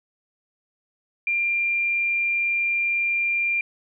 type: tone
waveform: sine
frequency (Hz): 2386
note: D7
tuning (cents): +27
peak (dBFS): -20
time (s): 1.27-3.61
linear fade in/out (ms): 2
effects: none